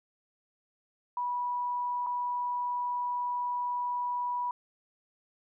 sine tone with dropouts, 978 Hz, B5, 17 cents flat, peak -29 dBFS, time 1.17-4.51 s, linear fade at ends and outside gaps 2 ms, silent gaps 2.064-2.068 s, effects none

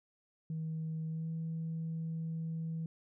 sine tone with pitch glide, 159.5 to 162.48 Hz, D#3 to E3, +43 to -25 cents, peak -34 dBFS, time 0.5-2.86 s, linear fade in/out 2 ms, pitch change +32 cents, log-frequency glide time 1.08-1.29 s, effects tanh soft clip ceiling -32 dBFS

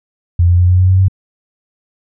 sine tone with pitch steps, 86.6 / 87.96 / 89.34 / 90.75 / 92.17 / 93.62 / 95.09 Hz, F2 / F2 / F2 / F#2 / F#2 / F#2 / F#2, -14 / +13 / +40 / -33 / -6 / +21 / +48 cents, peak -6 dBFS, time 0.39-1.083 s, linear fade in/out 5 ms, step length 99 ms, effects none

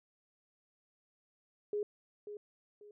sine tone with echo, 415.3 Hz, G#4, in tune, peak -32 dBFS, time 1.73-1.83 s, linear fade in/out 2 ms, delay 540 ms, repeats 2, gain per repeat -10 dB, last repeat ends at 2.91 s, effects none

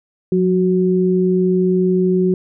sine tone pair together, 181.19 / 370 Hz, F#3 / F#4, -36 / 0 cents, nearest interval octave, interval 1236 cents, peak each -15 dBFS, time 0.32-2.34 s, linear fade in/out 2 ms, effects none

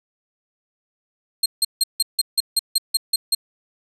25% pulse tone bursts, 4209 Hz, C8, 9 cents sharp, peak -10 dBFS, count 11, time 1.43-3.349 s, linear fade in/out 5 ms, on 29 ms, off 160 ms, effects none

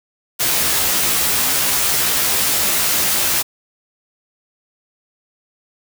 white noise with comb filter, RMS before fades -17 dBFS, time 0.39-3.43 s, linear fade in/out 20 ms, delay 15 ms, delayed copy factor +1, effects none

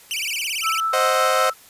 sawtooth tone with vibrato, 2639 Hz, E7, 1 cent sharp, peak -20 dBFS, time 0.11-0.8 s, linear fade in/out 0 ms, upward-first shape sine, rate 18 Hz, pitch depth 280 cents each way
sine tone with tremolo, 1318.5 Hz, E6, in tune, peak -18 dBFS, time 0.62-1.54 s, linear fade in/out 50 ms, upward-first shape triangle, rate 5.3 Hz, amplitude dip 40%
sawtooth chord, C diminished, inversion none, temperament equal, 523.3 / 622.3 / 740 Hz, C5 / Eb5 / Gb5, 0 / 0 / 0 cents, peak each -17 / -19 / -21 dBFS, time 0.93-1.5 s, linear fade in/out 5 ms
effects white hiss -48 dBFS RMS until 1.69 s + resampled to 32000 Hz

